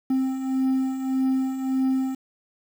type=beating tone pair; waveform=triangle; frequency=261.6 / 263.3 Hz; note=C4 / C4; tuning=0 / +11 cents; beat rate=1.7 Hz; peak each=-27 / -20 dBFS; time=0.1-2.15 s; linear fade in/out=5 ms; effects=8-bit